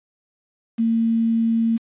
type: tone with quantisation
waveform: sine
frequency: 227.7 Hz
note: A#3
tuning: 40 cents flat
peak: -16 dBFS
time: 0.78-1.78 s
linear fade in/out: 20 ms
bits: 7
effects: resampled to 8000 Hz